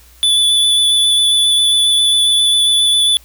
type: tone with vibrato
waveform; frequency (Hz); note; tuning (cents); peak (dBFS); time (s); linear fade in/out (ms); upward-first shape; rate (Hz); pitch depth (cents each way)
square; 3468; A7; -26; -10; 0.23-3.17; 0; sine; 7.4; 11
effects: added 60 Hz sine -44 dBFS peak until 3.24 s + white hiss -47 dBFS RMS until 3.24 s